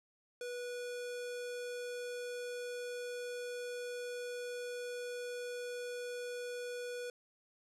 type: tone with low-pass filter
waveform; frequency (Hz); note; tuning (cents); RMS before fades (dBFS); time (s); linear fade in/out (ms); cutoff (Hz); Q
square; 488.8; B4; -18; -42; 0.41-7.1; 2; 10000; 0.96
effects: none